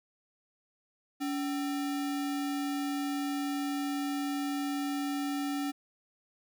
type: tone with sample-and-hold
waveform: sine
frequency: 283.8 Hz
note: C#4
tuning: 41 cents sharp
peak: -30 dBFS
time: 1.2-5.72 s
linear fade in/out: 20 ms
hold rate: 1050 Hz
effects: none